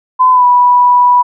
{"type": "tone with pitch glide", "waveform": "sine", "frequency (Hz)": [1017, 982.4], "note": ["C6", "B5"], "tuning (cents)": [-50, -9], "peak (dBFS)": -4, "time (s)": [0.19, 1.23], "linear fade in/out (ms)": 20, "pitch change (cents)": -59, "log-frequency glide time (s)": [0.31, 0.45], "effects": []}